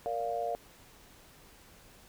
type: chord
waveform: sine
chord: Bb major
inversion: none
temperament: just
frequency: 466.2 / 582.7 / 699.2 Hz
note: Bb4 / D5 / F5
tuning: 0 / -14 / +2 cents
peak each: -37 / -37 / -33 dBFS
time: 0.06-0.55 s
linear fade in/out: 0 ms
effects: pink hiss -57 dBFS RMS until 2.08 s